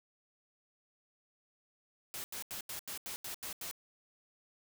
white noise bursts, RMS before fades -42 dBFS, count 9, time 2.14-3.712 s, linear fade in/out 0 ms, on 100 ms, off 84 ms, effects none

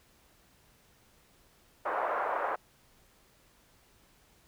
pink band-pass noise, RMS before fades -32 dBFS, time 1.85-2.56 s, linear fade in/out 10 ms, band 560 to 1400 Hz, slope 24 dB/octave, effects pink hiss -64 dBFS RMS until 4.47 s

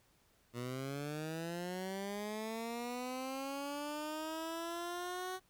15% pulse linear sweep, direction up, 118.7 to 375 Hz, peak -33 dBFS, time 0.53-5.4 s, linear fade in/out 50 ms, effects pink hiss -71 dBFS RMS until 5.49 s

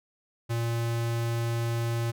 square tone, 116.54 Hz, A#2, in tune, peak -27 dBFS, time 0.49-2.12 s, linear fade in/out 20 ms, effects none

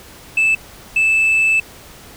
sine tone pair in turn, 2630 / 2630 Hz, E7 / E7, -5 / -5 cents, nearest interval unison, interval 0 cents, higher neither, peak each -9 / -9 dBFS, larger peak neither, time 0.37-0.55 / 0.96-1.6 s, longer second, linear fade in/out 5 ms, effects tanh soft clip ceiling -10 dBFS + pink hiss -40 dBFS RMS until 2.16 s

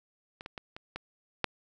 clicks, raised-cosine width 0.3 ms, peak -26 / -24 / -23 / -26 / -21 / -10 dBFS, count 6, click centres 0.409 / 0.461 / 0.578 / 0.765 / 0.96 / 1.443 s, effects none

